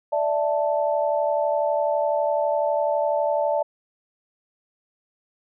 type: chord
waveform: sine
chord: D suspended second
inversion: none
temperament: equal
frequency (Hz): 587.3 / 659.3 / 880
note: D5 / E5 / A5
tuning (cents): 0 / 0 / 0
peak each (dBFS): -22 / -25 / -26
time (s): 0.12-3.63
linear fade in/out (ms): 10
effects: none